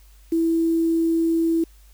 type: tone with quantisation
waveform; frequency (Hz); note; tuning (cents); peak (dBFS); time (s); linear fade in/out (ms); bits
sine; 329.6; E4; 0; -17; 0.32-1.64; 5; 7
effects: added 50 Hz sine -47 dBFS peak until 1.93 s + white hiss -58 dBFS RMS until 1.93 s